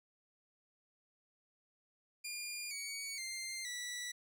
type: tone with pitch steps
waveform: 15% pulse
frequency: 2410 / 2249 / 2098 / 1957.5 Hz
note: D7 / C#7 / C7 / B6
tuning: +44 / +24 / +4 / -16 cents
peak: -34 dBFS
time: 2.24-4.12 s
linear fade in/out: 10 ms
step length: 470 ms
effects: none